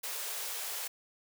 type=high-pass noise; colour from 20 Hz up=white; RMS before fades=-38 dBFS; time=0.03-0.88 s; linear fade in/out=10 ms; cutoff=400 Hz; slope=96 dB/octave; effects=none